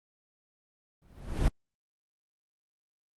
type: noise with exponential growth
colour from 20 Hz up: brown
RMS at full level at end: -22 dBFS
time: 1.02-1.48 s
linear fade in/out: 1 ms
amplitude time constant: 98 ms
effects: Opus 24 kbps